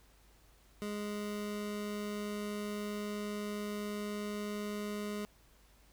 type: tone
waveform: 25% pulse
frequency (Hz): 207.7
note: G#3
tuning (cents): 0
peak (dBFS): -33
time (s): 0.82-5.25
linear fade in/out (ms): 0
effects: added 50 Hz sine -63 dBFS peak until 5.92 s + pink hiss -66 dBFS RMS until 5.92 s